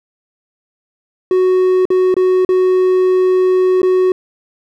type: tone with dropouts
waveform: triangle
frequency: 370 Hz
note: F#4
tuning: in tune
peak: -7 dBFS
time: 1.31-4.12 s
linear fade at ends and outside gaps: 2 ms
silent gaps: 1.854-1.903 / 2.142-2.166 / 2.449-2.49 / 3.818-3.83 s
effects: none